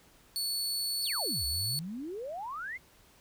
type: tone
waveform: sawtooth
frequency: 4435 Hz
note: C#8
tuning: in tune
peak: -28 dBFS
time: 0.36-1.79 s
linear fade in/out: 0 ms
type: exponential two-way sweep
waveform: sine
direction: down then up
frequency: 5588 to 61.74 to 2185 Hz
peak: -36 dBFS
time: 1.02-2.78 s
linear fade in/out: 20 ms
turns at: 1.45 s
effects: pink hiss -61 dBFS RMS until 3.2 s